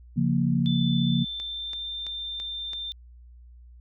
sine chord, Bb minor, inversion first, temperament just, 139.85 / 174.81 / 233.1 Hz, Db3 / F3 / Bb3, +16 / +2 / 0 cents, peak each -25 dBFS, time 0.16-1.25 s, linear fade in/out 20 ms
sine tone with pitch glide, 3523 to 3585 Hz, A7 to A7, +1 to +32 cents, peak -31 dBFS, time 0.66-2.92 s, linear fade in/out 0 ms, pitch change +31 cents, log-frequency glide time 0.95-1.83 s
click train, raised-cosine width 0.2 ms, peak -25 dBFS, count 5, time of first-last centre 1.4-2.733 s, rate 3 Hz
effects added 60 Hz sine -46 dBFS peak until 3.8 s

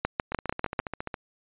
two click trains, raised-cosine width 0.5 ms, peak -9 / -17 dBFS, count 6 / 13, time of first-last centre 0.05-0.792 / 0.32-1.142 s, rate 6.74 / 14.6 Hz, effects resampled to 8000 Hz

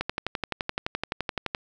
click train, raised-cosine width 0.3 ms, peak -11 dBFS, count 19, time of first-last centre 0.01-1.548 s, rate 11.7 Hz, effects none

